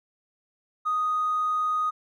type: tone with tanh clipping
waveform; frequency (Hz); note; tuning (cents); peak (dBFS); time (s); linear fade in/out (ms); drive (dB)
triangle; 1244.5; D#6; 0; -22; 0.85-1.91; 20; 1
effects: none